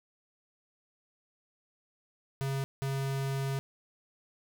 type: tone bursts at uneven times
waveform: square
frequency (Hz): 136.2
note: C#3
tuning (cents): -30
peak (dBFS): -31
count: 2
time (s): 2.41-2.64 / 2.82-3.59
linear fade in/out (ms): 0
effects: none